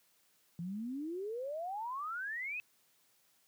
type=exponential sweep; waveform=sine; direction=up; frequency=164.81 to 2600 Hz; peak=-37 dBFS; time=0.59-2.6 s; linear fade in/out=0 ms; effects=white hiss -71 dBFS RMS until 3.47 s + high-pass 100 Hz 12 dB/octave